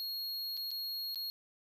square tone with dropouts, 4296 Hz, C8, 45 cents sharp, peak -37 dBFS, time 0-1.3 s, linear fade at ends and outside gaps 0 ms, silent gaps 0.569-0.574 / 0.707-0.714 / 1.146-1.157 s, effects none

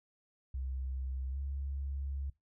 sine tone with pitch glide, 65.41 to 68.94 Hz, C2 to C#2, 0 to -9 cents, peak -35 dBFS, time 0.54-2.3 s, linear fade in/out 5 ms, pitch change +91 cents, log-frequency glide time 1.31-1.37 s, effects noise-tail reverb RT60 0.2 s tail -22 dB re dry

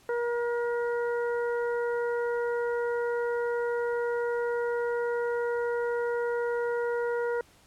harmonic tone, 475.9 Hz, A#4, 36 cents sharp, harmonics 1 / 2 / 3 / 4, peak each -27 / -37 / -37 / -44 dBFS, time 0.09-7.41 s, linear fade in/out 2 ms, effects pink hiss -59 dBFS RMS until 7.66 s + low-pass 12000 Hz 12 dB/octave

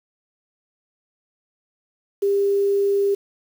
sine tone with quantisation, 399.5 Hz, G4, 33 cents sharp, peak -16 dBFS, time 2.22-3.15 s, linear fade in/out 10 ms, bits 7, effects none

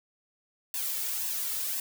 blue noise with flanger, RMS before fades -32 dBFS, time 0.74-1.8 s, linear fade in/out 2 ms, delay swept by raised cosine 1.1 to 2.3 ms, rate 1.9 Hz, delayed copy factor +0.65, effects none

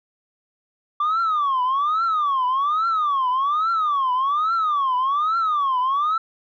sine tone with vibrato, 1165 Hz, D6, 14 cents flat, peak -16 dBFS, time 1-6.18 s, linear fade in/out 5 ms, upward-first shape triangle, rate 1.2 Hz, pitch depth 290 cents each way, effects tanh soft clip ceiling -16 dBFS

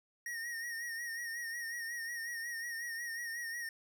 square tone with vibrato, 1864.7 Hz, A#6, in tune, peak -39 dBFS, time 0.26-3.69 s, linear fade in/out 2 ms, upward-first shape sine, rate 5.5 Hz, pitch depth 50 cents each way, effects none

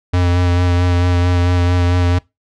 square tone with vibrato, 88.6 Hz, F2, 25 cents sharp, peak -12 dBFS, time 0.13-2.19 s, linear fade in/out 10 ms, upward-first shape sine, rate 4.5 Hz, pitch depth 20 cents each way, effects noise-tail reverb RT60 0.2 s tail -22 dB re dry + low-pass 5000 Hz 12 dB/octave

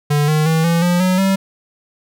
square tone with pitch steps, 146.83 / 153.69 / 160.86 / 168.37 / 176.23 / 184.46 / 193.07 Hz, D3 / D#3 / E3 / E3 / F3 / F#3 / G3, 0 / -21 / -42 / +37 / +16 / -5 / -26 cents, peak -13 dBFS, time 0.1-1.36 s, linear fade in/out 10 ms, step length 180 ms, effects none

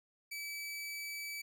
sawtooth tone, 2300 Hz, D7, 37 cents flat, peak -37 dBFS, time 0.31-1.42 s, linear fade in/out 10 ms, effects none

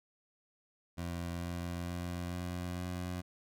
20% pulse tone with pitch steps, 86.1 / 86.95 / 87.81 / 88.67 / 89.55 Hz, F2 / F2 / F2 / F2 / F2, -24 / -7 / +10 / +27 / +44 cents, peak -32 dBFS, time 0.97-3.22 s, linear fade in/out 20 ms, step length 450 ms, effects none

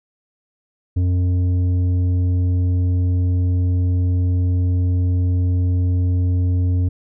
triangle tone with tanh clipping, 90 Hz, F#2, 47 cents flat, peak -16 dBFS, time 0.96-6.89 s, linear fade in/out 10 ms, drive 12 dB, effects none

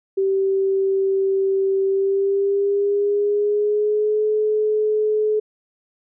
sine tone with pitch glide, 387.6 to 427.6 Hz, G4 to A4, -20 to -49 cents, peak -16 dBFS, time 0.17-5.4 s, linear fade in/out 10 ms, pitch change +171 cents, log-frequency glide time 1.85-4.25 s, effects none

